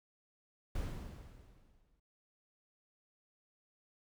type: noise with exponential decay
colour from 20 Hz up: brown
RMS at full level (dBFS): -36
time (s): 0.75-2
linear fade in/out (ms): 5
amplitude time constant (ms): 270
effects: none